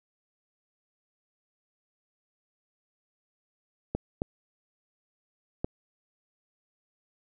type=clicks; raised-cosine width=2 ms; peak=-15 dBFS; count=3; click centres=3.95 / 4.219 / 5.645 s; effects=none